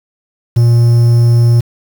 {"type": "tone with quantisation", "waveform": "triangle", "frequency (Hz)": 118.2, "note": "A#2", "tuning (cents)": 24, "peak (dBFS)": -3, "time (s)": [0.56, 1.61], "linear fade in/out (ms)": 10, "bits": 5, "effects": []}